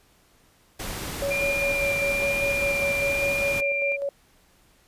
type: noise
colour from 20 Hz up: pink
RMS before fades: -33 dBFS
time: 0.79-3.61 s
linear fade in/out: 10 ms
type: tone with tremolo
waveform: sine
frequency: 561 Hz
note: C#5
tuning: 21 cents sharp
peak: -24 dBFS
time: 1.22-4.09 s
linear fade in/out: 2 ms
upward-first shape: square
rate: 5 Hz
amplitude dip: 45%
type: tone with vibrato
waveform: sine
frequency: 2394 Hz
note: D7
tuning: 33 cents sharp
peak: -24 dBFS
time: 1.3-3.97 s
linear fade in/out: 20 ms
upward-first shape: sine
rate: 1.1 Hz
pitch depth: 12 cents each way
effects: pink hiss -60 dBFS RMS until 4.87 s + resampled to 32000 Hz